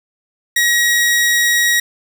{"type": "tone", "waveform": "sawtooth", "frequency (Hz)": 1901, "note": "A#6", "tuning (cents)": 33, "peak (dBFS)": -8, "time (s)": [0.56, 1.8], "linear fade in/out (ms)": 5, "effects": []}